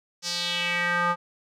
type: tone with band-pass filter sweep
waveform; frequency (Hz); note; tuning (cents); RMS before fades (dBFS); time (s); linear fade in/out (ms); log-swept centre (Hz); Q
square; 174.61; F3; 0; -26; 0.22-1.16; 50; 5600 to 1100; 3.1
effects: none